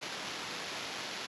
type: noise with sample-and-hold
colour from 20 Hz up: blue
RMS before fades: -40 dBFS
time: 0.01-1.27 s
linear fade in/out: 20 ms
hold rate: 8820 Hz
effects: high-pass 150 Hz 12 dB/octave + resampled to 24000 Hz